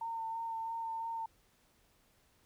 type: tone with vibrato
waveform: sine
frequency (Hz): 908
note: A#5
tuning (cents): -46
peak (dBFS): -36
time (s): 0.01-1.26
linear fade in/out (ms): 5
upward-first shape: sine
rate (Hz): 3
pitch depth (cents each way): 17
effects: pink hiss -70 dBFS RMS until 2.45 s